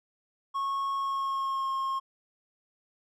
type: tone with pitch glide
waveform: triangle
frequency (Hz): 1097 to 1074.4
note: C#6 to C6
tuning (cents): -18 to +46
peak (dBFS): -26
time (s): 0.54-2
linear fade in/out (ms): 20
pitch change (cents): -36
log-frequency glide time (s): 0.95-1.71
effects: none